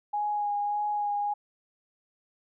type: tone with vibrato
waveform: sine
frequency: 827 Hz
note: G#5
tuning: 8 cents flat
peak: -26 dBFS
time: 0.13-1.34 s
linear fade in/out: 10 ms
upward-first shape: sine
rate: 1.7 Hz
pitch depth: 16 cents each way
effects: none